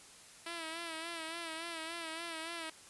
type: tone with vibrato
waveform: 5% pulse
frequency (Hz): 329.6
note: E4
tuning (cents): 0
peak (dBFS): -29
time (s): 0.46-2.7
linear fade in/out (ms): 5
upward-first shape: sine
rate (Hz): 3.5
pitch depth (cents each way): 60
effects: white hiss -56 dBFS RMS until 2.89 s + resampled to 24000 Hz